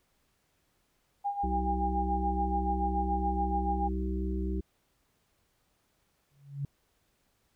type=tone with tremolo; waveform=sine; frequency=808 Hz; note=G#5; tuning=48 cents flat; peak=-27 dBFS; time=1.24-3.89 s; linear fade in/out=20 ms; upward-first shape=sine; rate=7 Hz; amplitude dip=70%
type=harmonic tone; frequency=63.8 Hz; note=C2; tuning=43 cents flat; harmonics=1 / 3 / 5 / 6; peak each=-31 / -36 / -38 / -39 dBFS; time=1.43-4.61 s; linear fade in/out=10 ms
type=tone with exponential growth; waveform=sine; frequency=140.4 Hz; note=C#3; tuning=22 cents sharp; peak=-28 dBFS; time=6.31-6.65 s; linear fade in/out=2 ms; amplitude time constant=72 ms
effects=pink hiss -73 dBFS RMS until 7.55 s